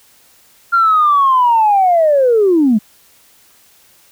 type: linear sweep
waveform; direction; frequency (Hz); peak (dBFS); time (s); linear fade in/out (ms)
sine; down; 1396.9 to 199.6; -7; 0.72-2.79; 20
effects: tanh soft clip ceiling -3 dBFS + white hiss -49 dBFS RMS until 4.11 s